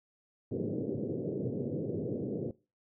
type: band-pass noise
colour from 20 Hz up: white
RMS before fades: -35 dBFS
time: 0.51-2.51 s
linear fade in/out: 5 ms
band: 100 to 490 Hz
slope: 48 dB/octave
effects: noise-tail reverb RT60 0.3 s tail -20 dB re dry